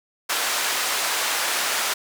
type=band-pass noise; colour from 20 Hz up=pink; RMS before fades=-24 dBFS; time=0.29-1.94 s; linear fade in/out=10 ms; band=860 to 13000 Hz; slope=12 dB/octave; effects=none